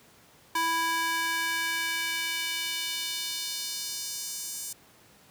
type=tone with high-pass filter sweep; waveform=square; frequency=329.6 Hz; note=E4; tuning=in tune; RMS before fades=-31 dBFS; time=0.55-4.73 s; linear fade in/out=5 ms; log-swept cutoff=960 to 7500 Hz; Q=1.5; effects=pink hiss -57 dBFS RMS until 5.3 s + high-pass 100 Hz 12 dB/octave